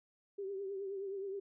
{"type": "tone with vibrato", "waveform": "sine", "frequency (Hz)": 392, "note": "G4", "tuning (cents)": 0, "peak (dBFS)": -38, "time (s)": [0.38, 1.4], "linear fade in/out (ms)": 10, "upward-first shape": "triangle", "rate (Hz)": 9.5, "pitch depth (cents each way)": 66, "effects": []}